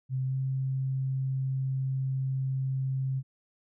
sine tone with pitch glide, 130.81 to 132.87 Hz, C3 to C3, 0 to +27 cents, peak -27 dBFS, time 0.09-3.23 s, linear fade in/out 50 ms, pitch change +27 cents, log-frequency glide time 0.26-0.35 s, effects none

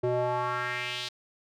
square tone with band-pass filter sweep, 123.5 Hz, B2, in tune, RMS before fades -30 dBFS, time 0.03-1.09 s, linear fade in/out 10 ms, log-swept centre 440 to 4100 Hz, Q 2.6, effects none

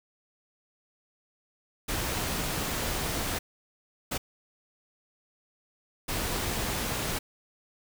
pink noise bursts at uneven times, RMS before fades -31 dBFS, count 3, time 1.88-3.39 / 4.11-4.18 / 6.08-7.19 s, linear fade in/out 10 ms, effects none

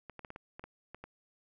clicks, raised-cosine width 0.5 ms, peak -30 dBFS, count 9, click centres 0.097 / 0.193 / 0.248 / 0.304 / 0.361 / 0.595 / 0.64 / 0.946 / 1.04 s, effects none

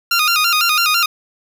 15% pulse tone with vibrato, 1308 Hz, E6, 14 cents flat, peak -6 dBFS, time 0.11-1.06 s, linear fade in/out 5 ms, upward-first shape square, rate 6 Hz, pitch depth 96 cents each way, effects none

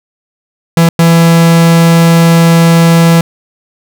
45% pulse tone bursts at uneven times, 166.7 Hz, E3, 20 cents sharp, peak -3 dBFS, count 2, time 0.77-0.89 / 0.99-3.21 s, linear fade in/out 2 ms, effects none

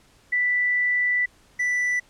sine / triangle tone pair in turn, 1975.5 / 1975.5 Hz, B6 / B6, 0 / 0 cents, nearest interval unison, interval 0 cents, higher neither, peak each -19 dBFS, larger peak neither, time 0.32-1.26 / 1.59-2 s, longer first, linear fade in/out 10 ms, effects pink hiss -57 dBFS RMS until 2.09 s + low-pass 10000 Hz 12 dB/octave

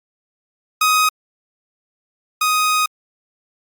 sawtooth tone pair in turn, 1257 / 1249.9 Hz, D#6 / D#6, +17 / +7 cents, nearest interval unison, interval 10 cents, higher first, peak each -9 / -11 dBFS, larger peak first, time 0.81-1.09 / 2.41-2.86 s, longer second, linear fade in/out 5 ms, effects Opus 48 kbps

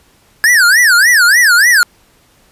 square tone with vibrato, 1661.2 Hz, G#6, in tune, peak -6 dBFS, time 0.44-1.83 s, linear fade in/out 0 ms, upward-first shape sine, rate 3.4 Hz, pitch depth 300 cents each way, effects pink hiss -50 dBFS RMS until 2.51 s + resampled to 32000 Hz

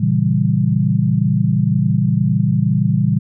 sine chord, A# diminished seventh, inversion none, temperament equal, 116.54 / 138.59 / 164.81 / 196 Hz, A#2 / C#3 / E3 / G3, 0 / 0 / 0 / 0 cents, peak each -18 dBFS, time 0-3.19 s, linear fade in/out 10 ms, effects none

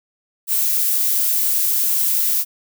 violet noise, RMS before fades -18 dBFS, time 0.47-2.45 s, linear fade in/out 50 ms, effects none

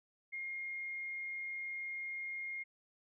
sine tone, 2133 Hz, C7, 33 cents sharp, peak -39 dBFS, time 0.32-2.64 s, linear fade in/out 20 ms, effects none

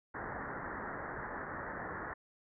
white low-pass noise, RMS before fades -42 dBFS, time 0.14-2.14 s, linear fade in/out 10 ms, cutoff 1900 Hz, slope 96 dB/octave, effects none

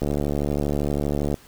click train, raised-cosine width 2 ms, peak -11 dBFS, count 97, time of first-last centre 0.02-1.342 s, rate 72.6 Hz, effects pink hiss -50 dBFS RMS until 1.47 s

